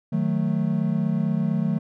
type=chord; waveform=triangle; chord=D# diminished; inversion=none; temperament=equal with one note detuned; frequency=155.56 / 184.14 / 220 Hz; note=D#3 / F#3 / A3; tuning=0 / -8 / 0 cents; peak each=-23 dBFS; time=0.12-1.79 s; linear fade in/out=10 ms; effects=none